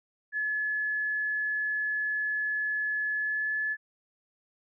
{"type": "tone with pitch glide", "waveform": "sine", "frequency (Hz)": [1711, 1721.9], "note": ["A6", "A6"], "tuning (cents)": [-49, -38], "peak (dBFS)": -27, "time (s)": [0.32, 3.77], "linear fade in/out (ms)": 50, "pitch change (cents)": 11, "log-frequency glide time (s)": [3.15, 3.51], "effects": []}